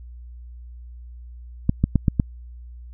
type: clicks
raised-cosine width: 5 ms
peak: -4 dBFS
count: 5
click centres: 1.694 / 1.84 / 1.957 / 2.082 / 2.198 s
effects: added 60 Hz sine -37 dBFS peak until 2.93 s